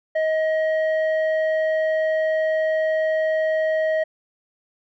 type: tone with low-pass filter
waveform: square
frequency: 631 Hz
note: D#5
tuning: 24 cents sharp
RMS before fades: -21 dBFS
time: 0.15-4.04 s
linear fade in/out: 10 ms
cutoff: 1400 Hz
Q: 8.5
effects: none